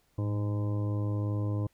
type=harmonic tone with a mistuned harmonic; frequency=102.8 Hz; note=G#2; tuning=17 cents flat; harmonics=1 / 2 / 3 / 4 / 5 / 6 / 8 / 9 / 10; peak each=-28 / -43 / -37 / -46 / -43 / -49 / -55 / -55 / -49 dBFS; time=0.18-1.67 s; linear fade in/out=5 ms; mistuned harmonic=1; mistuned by=+61 cents; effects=pink hiss -70 dBFS RMS until 1.73 s